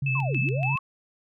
sine tone with vibrato, 133.9 Hz, C3, 40 cents sharp, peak -24 dBFS, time 0.02-0.76 s, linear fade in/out 5 ms, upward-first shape square, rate 7.4 Hz, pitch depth 54 cents each way
sine tone with tremolo, 2620 Hz, E7, 11 cents flat, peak -26 dBFS, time 0.06-0.78 s, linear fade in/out 5 ms, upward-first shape square, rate 3.5 Hz, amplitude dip 75%
sine linear two-way sweep, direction down then up, 1117 to 140 to 1117 Hz, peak -30 dBFS, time 0.15-0.79 s, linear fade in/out 5 ms, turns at 0.4 s
effects none

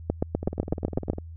two click trains, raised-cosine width 2 ms, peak -19 / -10 dBFS, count 16 / 9, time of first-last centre 0.43-1.184 / 0.1-1.1 s, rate 19.9 / 8 Hz, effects added 82 Hz sine -38 dBFS peak until 1.36 s

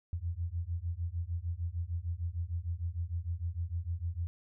sine beating tone pair, 82.41 / 89.01 Hz, E2 / F2, 0 / +33 cents, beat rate 6.6 Hz, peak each -36 / -36 dBFS, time 0.13-4.27 s, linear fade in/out 0 ms, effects none

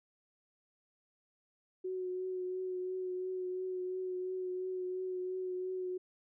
sine tone with vibrato, 368.9 Hz, F#4, 5 cents flat, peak -35 dBFS, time 1.84-5.98 s, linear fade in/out 10 ms, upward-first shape triangle, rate 2.9 Hz, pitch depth 23 cents each way, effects none

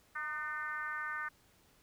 sine tone with frequency modulation, 1514 Hz, F#6, 39 cents sharp, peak -36 dBFS, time 0.15-1.29 s, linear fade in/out 10 ms, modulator 294 Hz, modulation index 1.3, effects pink hiss -67 dBFS RMS until 1.82 s

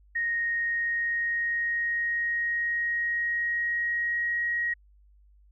sine tone with pitch glide, 1864.7 to 1892.9 Hz, A#6 to A#6, 0 to +26 cents, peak -25 dBFS, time 0.15-4.74 s, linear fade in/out 10 ms, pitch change +26 cents, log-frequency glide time 0.59-4.43 s, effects added 50 Hz sine -55 dBFS peak until 5.51 s

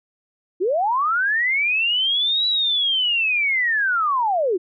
sine linear two-way sweep, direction up then down, 329.6 to 3951 to 329.6 Hz, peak -17 dBFS, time 0.6-4.58 s, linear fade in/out 20 ms, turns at 2.47 s, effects none

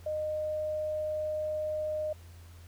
sine tone, 614 Hz, D#5, 23 cents flat, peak -30 dBFS, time 0.06-2.13 s, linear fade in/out 5 ms, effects added 85 Hz sine -48 dBFS peak until 2.67 s + pink hiss -59 dBFS RMS until 2.67 s

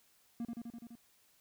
triangle tone with echo, 234.4 Hz, A#3, 10 cents sharp, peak -34 dBFS, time 0.4-0.45 s, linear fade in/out 2 ms, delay 84 ms, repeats 6, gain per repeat -2 dB, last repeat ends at 0.954 s, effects white hiss -69 dBFS RMS until 1.4 s

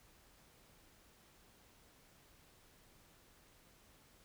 silence, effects pink hiss -66 dBFS RMS until 4.24 s

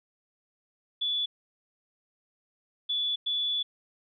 sine tone bursts at uneven times, 3444 Hz, A7, 38 cents flat, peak -26 dBFS, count 3, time 1.01-1.26 / 2.89-3.16 / 3.26-3.63 s, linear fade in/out 10 ms, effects none

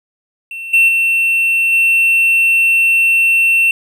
triangle tone with level steps, 2700 Hz, E7, 41 cents sharp, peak -22 / -5 / -9 / -7 dBFS, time 0.51-3.71 s, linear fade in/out 2 ms, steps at 0.73 / 0.88 / 1.72 s, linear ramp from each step 10 ms, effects none

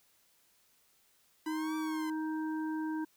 harmonic tone, 313.7 Hz, D#4, 14 cents sharp, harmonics 1 / 3 / 5, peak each -33 / -43 / -47 dBFS, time 1.46-3.05 s, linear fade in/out 10 ms
sawtooth exponential two-way sweep, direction up then down, 987.8 to 1165 to 1015 Hz, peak -40 dBFS, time 1.46-2.1 s, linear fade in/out 2 ms, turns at 1.76 s
effects white hiss -69 dBFS RMS until 3.16 s

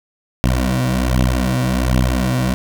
15% pulse beating tone pair, 62.5 / 63.8 Hz, B1 / C2, +21 / -43 cents, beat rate 1.3 Hz, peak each -11 dBFS, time 0.44-2.54 s, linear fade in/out 0 ms, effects none

